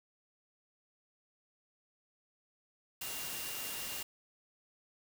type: tone in noise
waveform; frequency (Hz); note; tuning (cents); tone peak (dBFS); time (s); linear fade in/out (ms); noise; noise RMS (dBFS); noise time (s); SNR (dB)
sine; 2794; F7; 0; -48; 3.01-4.03; 5; white; -41; 3.01-4.03; -10
effects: none